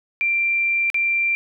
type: tone with dropouts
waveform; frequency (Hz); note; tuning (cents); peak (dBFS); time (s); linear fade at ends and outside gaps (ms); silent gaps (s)
sine; 2363; D7; +10; -17; 0.21-1.35; 0; 0.901-0.944
effects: none